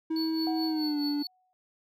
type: tone with pitch glide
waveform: triangle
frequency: 320.8 to 290.8 Hz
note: E4 to D4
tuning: -47 to -17 cents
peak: -25 dBFS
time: 0.1-1.23 s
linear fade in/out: 10 ms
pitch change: -170 cents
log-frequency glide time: 0.66-1 s
type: tone with tremolo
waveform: triangle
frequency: 4435 Hz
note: C#8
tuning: in tune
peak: -31 dBFS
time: 0.16-1.27 s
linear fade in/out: 2 ms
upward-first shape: triangle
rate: 4.7 Hz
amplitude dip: 80%
type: tone with exponential decay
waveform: sine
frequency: 740 Hz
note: F#5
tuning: in tune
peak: -32 dBFS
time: 0.47-1.53 s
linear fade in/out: 0 ms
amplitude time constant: 230 ms
effects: none